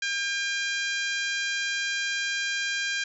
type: harmonic tone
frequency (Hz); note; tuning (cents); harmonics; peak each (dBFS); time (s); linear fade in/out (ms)
802; G5; +39; 2 / 3 / 4 / 5 / 6 / 7 / 8 / 9; -29 / -33 / -35 / -37 / -39 / -40 / -41 / -42; 0.02-3.04; 5
effects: none